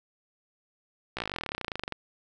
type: slowing click train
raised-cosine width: 0.3 ms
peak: -16 dBFS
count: 28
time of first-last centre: 1.17-1.923 s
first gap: 16 ms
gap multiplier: 1.04
effects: none